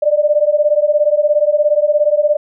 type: beating tone pair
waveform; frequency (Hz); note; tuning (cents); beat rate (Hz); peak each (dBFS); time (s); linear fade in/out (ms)
sine; 587.3 / 604.3; D5 / D5; 0 / +49; 17; -13; 0.02-2.37; 10
effects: none